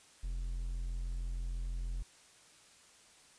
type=tone; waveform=triangle; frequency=43.17 Hz; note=F1; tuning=19 cents flat; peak=-33 dBFS; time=0.23-2.03 s; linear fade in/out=10 ms; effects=white hiss -61 dBFS RMS until 3.38 s + resampled to 22050 Hz